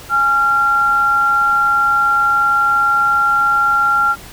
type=tone pair together; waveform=sine; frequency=828 / 1379.3 Hz; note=G#5 / F6; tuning=-5 / -22 cents; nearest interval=major sixth; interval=883 cents; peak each=-21 / -11 dBFS; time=0.09-4.16 s; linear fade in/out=50 ms; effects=pink hiss -36 dBFS RMS until 4.32 s